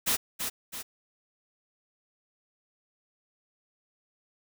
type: noise with echo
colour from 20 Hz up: white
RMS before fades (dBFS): -26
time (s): 0.06-0.17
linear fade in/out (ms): 20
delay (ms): 330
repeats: 2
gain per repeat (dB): -6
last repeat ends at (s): 0.83
effects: none